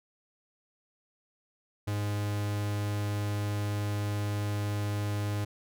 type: tone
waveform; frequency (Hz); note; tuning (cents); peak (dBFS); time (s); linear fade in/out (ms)
45% pulse; 103.3; G#2; -9; -29; 1.87-5.45; 10
effects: none